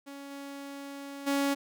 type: tone with level steps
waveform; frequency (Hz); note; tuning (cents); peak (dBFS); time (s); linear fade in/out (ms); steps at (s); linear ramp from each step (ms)
sawtooth; 279.5; C#4; +14; -38 / -36 / -22; 0.06-1.55; 20; 0.3 / 1.26; 20
effects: none